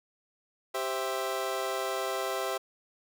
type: chord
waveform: 25% pulse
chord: C major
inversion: second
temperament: equal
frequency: 392 / 523.3 / 659.3 Hz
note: G4 / C5 / E5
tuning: 0 / 0 / 0 cents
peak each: -31 dBFS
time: 0.74-2.58 s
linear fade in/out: 10 ms
effects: none